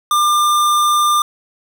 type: tone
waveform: square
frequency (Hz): 1197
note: D6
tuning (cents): +33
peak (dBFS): -12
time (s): 0.11-1.22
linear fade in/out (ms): 2
effects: none